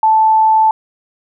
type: tone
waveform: sine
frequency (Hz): 877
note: A5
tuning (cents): -6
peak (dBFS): -7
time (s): 0.03-0.71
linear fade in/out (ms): 2
effects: none